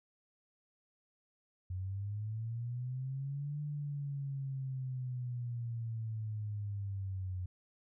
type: linear two-way sweep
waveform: sine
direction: up then down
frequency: 90.4 to 148.4 to 90.4 Hz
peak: -36 dBFS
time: 1.7-7.46 s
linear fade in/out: 5 ms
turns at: 3.61 s
effects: none